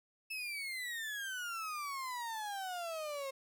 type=exponential sweep; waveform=35% pulse; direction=down; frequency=2631 to 532 Hz; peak=-37 dBFS; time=0.3-3.31 s; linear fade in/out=10 ms; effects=none